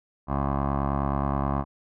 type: tone with low-pass filter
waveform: 15% pulse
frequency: 69.5 Hz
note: C#2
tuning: 5 cents sharp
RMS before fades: -26 dBFS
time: 0.27-1.65 s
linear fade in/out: 50 ms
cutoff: 990 Hz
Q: 5
effects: none

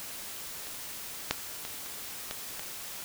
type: clicks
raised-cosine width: 0.2 ms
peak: -26 / -8 / -20 / -26 / -17 / -19 dBFS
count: 6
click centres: 0.67 / 1.31 / 1.651 / 1.862 / 2.311 / 2.595 s
effects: white hiss -41 dBFS RMS until 3.04 s

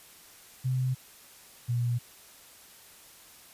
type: tone pair in turn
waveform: sine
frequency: 128.9 / 120.51 Hz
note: C3 / B2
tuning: -26 / -42 cents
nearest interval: minor second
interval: 116 cents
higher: first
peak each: -25 dBFS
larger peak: neither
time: 0.64-0.95 / 1.68-1.99 s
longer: neither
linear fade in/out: 20 ms
effects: white hiss -53 dBFS RMS until 3.53 s + resampled to 32000 Hz

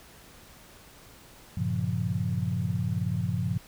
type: chord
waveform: sine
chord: G half-diminished seventh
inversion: none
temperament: equal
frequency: 98 / 116.54 / 138.59 / 174.61 Hz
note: G2 / Bb2 / Db3 / F3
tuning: 0 / 0 / 0 / 0 cents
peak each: -31 / -31 / -33 / -31 dBFS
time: 1.57-3.58 s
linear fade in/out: 5 ms
effects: pink hiss -52 dBFS RMS until 3.67 s

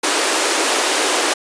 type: high-pass noise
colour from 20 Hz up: pink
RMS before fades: -17 dBFS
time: 0.03-1.34 s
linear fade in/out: 10 ms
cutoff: 300 Hz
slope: 48 dB/octave
effects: resampled to 22050 Hz

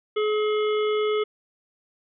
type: harmonic tone with a mistuned harmonic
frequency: 425.4 Hz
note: G#4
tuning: 42 cents sharp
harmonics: 1 / 3 / 5 / 7 / 8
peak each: -21 / -31 / -35 / -38 / -39 dBFS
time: 0.16-1.24 s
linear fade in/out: 10 ms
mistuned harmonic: 8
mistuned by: -17 cents
effects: none

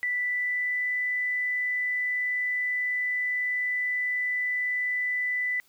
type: tone with pitch glide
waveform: sine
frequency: 1975.5 to 1990.4 Hz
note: B6 to B6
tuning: 0 to +13 cents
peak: -25 dBFS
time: 0.03-5.6 s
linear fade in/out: 0 ms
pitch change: +13 cents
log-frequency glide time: 0.15-0.91 s
effects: white hiss -63 dBFS RMS until 5.68 s

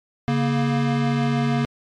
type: tone pair together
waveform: square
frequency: 140.1 / 235.6 Hz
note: C#3 / A#3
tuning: +19 / +19 cents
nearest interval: major sixth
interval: 900 cents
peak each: -22 dBFS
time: 0.28-1.65 s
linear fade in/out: 0 ms
effects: low-pass 4000 Hz 12 dB/octave + MP3 64 kbps

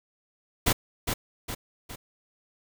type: noise with echo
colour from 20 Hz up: pink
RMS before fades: -22 dBFS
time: 0.66-0.73 s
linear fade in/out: 10 ms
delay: 410 ms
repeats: 3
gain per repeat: -6 dB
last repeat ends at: 1.96 s
effects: none

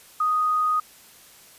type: tone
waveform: sine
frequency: 1244.5 Hz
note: D#6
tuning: in tune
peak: -19 dBFS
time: 0.2-0.8 s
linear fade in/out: 5 ms
effects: white hiss -50 dBFS RMS until 1.58 s + resampled to 32000 Hz

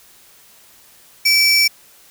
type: tone pair together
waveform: 45% pulse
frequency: 2308 / 5429 Hz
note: D7 / F8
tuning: -31 / -50 cents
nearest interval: octave + minor third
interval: 1481 cents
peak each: -14 dBFS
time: 1.25-1.68 s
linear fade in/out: 10 ms
effects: white hiss -48 dBFS RMS until 2.1 s

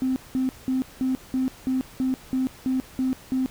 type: tone bursts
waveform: triangle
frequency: 259.8 Hz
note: C4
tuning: 12 cents flat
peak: -17 dBFS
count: 11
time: 0.02-3.46 s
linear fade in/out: 0 ms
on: 140 ms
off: 190 ms
effects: tanh soft clip ceiling -18 dBFS + pink hiss -47 dBFS RMS until 3.5 s

